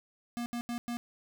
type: tone bursts at uneven times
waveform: square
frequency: 238.2 Hz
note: A#3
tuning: 38 cents sharp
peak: -34 dBFS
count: 4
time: 0.37-0.46 / 0.53-0.61 / 0.69-0.78 / 0.88-0.97 s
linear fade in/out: 0 ms
effects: none